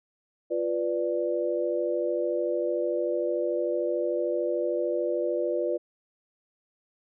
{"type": "chord", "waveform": "sine", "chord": "B diminished", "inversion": "second", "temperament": "equal", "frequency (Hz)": [349.2, 493.9, 587.3], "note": ["F4", "B4", "D5"], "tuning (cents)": [0, 0, 0], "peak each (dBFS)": -29, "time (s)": [0.5, 5.78], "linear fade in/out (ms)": 20, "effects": []}